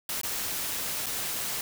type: noise with dropouts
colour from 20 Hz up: white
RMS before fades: -32 dBFS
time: 0.09-1.61 s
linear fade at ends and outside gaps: 2 ms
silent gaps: 0.214-0.233 / 1.06-1.065 s
effects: none